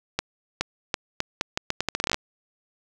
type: accelerating click train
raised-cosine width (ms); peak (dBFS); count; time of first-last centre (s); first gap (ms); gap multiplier
0.2; -6; 17; 0.19-2.144; 420; 0.79
effects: none